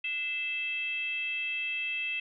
sine tone with frequency modulation, 2636 Hz, E7, 1 cent flat, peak -30 dBFS, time 0.04-2.2 s, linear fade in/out 5 ms, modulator 589 Hz, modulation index 0.6, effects none

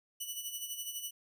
10% pulse tone with tremolo, 2961 Hz, F#7, 1 cent sharp, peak -28 dBFS, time 0.2-1.11 s, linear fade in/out 10 ms, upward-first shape sine, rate 12 Hz, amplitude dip 60%, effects none

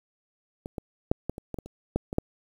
clicks, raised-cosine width 2 ms, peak -22 / -19 / -8 / -15 / -24 / -20 / -21 / -29 / -11 / -19 / -9 dBFS, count 11, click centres 0.659 / 0.782 / 1.115 / 1.296 / 1.381 / 1.543 / 1.587 / 1.66 / 1.96 / 2.129 / 2.184 s, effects 8-bit

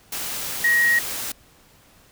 sine tone in noise, 1890 Hz, A#6, 23 cents sharp, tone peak -15 dBFS, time 0.64-0.99 s, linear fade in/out 5 ms, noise white, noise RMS -29 dBFS, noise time 0.12-1.32 s, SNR +11 dB, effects pink hiss -54 dBFS RMS until 2.11 s

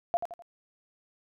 sine tone with echo, 691 Hz, F5, 19 cents flat, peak -22 dBFS, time 0.14-0.17 s, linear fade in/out 0 ms, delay 84 ms, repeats 3, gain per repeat -8 dB, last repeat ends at 0.422 s, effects none

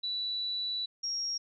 sine tone pair in turn, 3951 / 5588 Hz, B7 / F8, 0 / 0 cents, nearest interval tritone, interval 600 cents, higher second, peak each -31 / -31 dBFS, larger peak neither, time 0.03-0.86 / 1.03-1.38 s, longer first, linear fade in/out 10 ms, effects none

